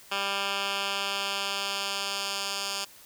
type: tone with band-pass filter sweep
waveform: 10% pulse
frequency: 198 Hz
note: G3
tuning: 18 cents sharp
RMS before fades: -31 dBFS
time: 0.11-2.85 s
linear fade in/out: 10 ms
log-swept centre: 2600 to 5200 Hz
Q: 1.1
effects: white hiss -52 dBFS RMS until 3.05 s